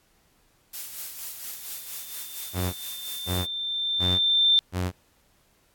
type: noise with tremolo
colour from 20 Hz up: blue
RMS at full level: -34 dBFS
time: 0.73-3.46 s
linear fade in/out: 10 ms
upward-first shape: sine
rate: 4.3 Hz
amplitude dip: 50%
type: tone with exponential growth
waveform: sine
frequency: 3573 Hz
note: A7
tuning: 26 cents sharp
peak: -15 dBFS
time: 1.55-4.59 s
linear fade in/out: 0 ms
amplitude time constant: 660 ms
type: tone bursts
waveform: sawtooth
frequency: 90.7 Hz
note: F#2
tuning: 34 cents flat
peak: -21 dBFS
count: 4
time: 2.53-4.92 s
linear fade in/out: 50 ms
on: 200 ms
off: 530 ms
effects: pink hiss -64 dBFS RMS until 5.74 s + AAC 64 kbps